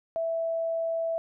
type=tone; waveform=sine; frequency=659.3 Hz; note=E5; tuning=in tune; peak=-26 dBFS; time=0.16-1.18 s; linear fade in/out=0 ms; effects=none